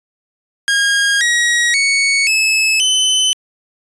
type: tone with pitch steps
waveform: sawtooth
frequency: 1627 / 1901.6 / 2223 / 2598 / 3036 Hz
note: G#6 / A#6 / C#7 / E7 / F#7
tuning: -36 / +34 / +4 / -26 / +44 cents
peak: -8 dBFS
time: 0.68-3.33 s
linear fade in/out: 0 ms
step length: 530 ms
effects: resampled to 22050 Hz